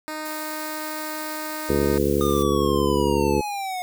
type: tone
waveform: 10% pulse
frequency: 308.9 Hz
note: D#4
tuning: 12 cents flat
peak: -21 dBFS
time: 0.08-1.98 s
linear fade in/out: 0 ms
type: noise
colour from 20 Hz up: blue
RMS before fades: -37 dBFS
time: 0.25-2.43 s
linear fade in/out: 5 ms
type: harmonic tone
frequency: 71 Hz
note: C#2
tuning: 42 cents sharp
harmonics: 1 / 2 / 3 / 4 / 5 / 6 / 7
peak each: -28 / -29 / -27 / -27 / -24 / -24 / -26 dBFS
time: 1.69-3.41 s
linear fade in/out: 5 ms
type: linear sweep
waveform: square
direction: down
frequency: 1226 to 720 Hz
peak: -27 dBFS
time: 2.21-3.82 s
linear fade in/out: 0 ms
effects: none